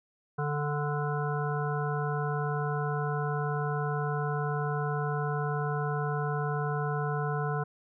harmonic tone, 146.83 Hz, D3, in tune, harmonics 1 / 3 / 5 / 7 / 9 / 10, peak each -30 / -35 / -37 / -38 / -40 / -40 dBFS, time 0.38-7.64 s, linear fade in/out 10 ms, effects none

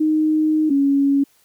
sine tone pair in turn, 310.1 / 278.7 Hz, D#4 / C#4, -6 / +9 cents, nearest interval major second, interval 185 cents, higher first, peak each -14 / -13 dBFS, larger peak second, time 0-0.7 / 0.7-1.24 s, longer first, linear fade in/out 10 ms, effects white hiss -58 dBFS RMS until 1.44 s

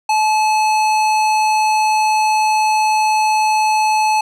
sine tone with hard clipping, 862 Hz, A5, 36 cents flat, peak -14 dBFS, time 0.09-4.21 s, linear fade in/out 5 ms, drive 16 dB, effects none

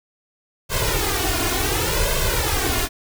pink noise with flanger, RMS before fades -21 dBFS, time 0.69-2.89 s, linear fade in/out 50 ms, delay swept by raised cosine 1.9 to 2.84 ms, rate 0.69 Hz, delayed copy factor +1, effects none

